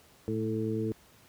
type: harmonic tone with a mistuned harmonic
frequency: 110 Hz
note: A2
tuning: in tune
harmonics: 1 / 2 / 3 / 4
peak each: -34 / -34 / -34 / -34 dBFS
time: 0.28-0.92 s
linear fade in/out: 0 ms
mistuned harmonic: 1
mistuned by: +38 cents
effects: pink hiss -59 dBFS RMS until 1.28 s + high-pass 60 Hz 12 dB/octave